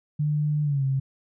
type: tone with pitch glide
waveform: sine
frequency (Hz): 149.5 to 134.74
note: D3 to C#3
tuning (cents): +31 to -49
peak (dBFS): -21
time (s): 0.19-1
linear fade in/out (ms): 10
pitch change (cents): -180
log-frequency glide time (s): 0.63-0.84
effects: none